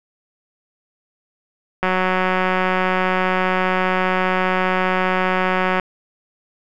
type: click train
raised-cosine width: 0.5 ms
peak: -4 dBFS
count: 735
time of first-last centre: 1.83-5.798 s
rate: 185 Hz
effects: none